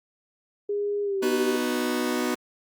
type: tone with pitch glide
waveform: sine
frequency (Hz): 409.2 to 384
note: G#4 to G4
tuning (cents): -26 to -36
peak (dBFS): -24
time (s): 0.69-1.56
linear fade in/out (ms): 5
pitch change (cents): -110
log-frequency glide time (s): 1.03-1.21
type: chord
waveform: sawtooth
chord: B major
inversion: none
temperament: just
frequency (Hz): 246.9 / 308.7 / 370.4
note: B3 / D#4 / F#4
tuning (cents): 0 / -14 / +2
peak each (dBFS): -23 / -26 / -25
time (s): 1.22-2.35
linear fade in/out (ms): 10
effects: Opus 32 kbps